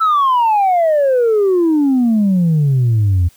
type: exponential sweep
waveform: sine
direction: down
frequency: 1338 to 83.9 Hz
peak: -8 dBFS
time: 0-3.29 s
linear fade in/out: 20 ms
effects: tanh soft clip ceiling -8 dBFS + white hiss -50 dBFS RMS until 3.36 s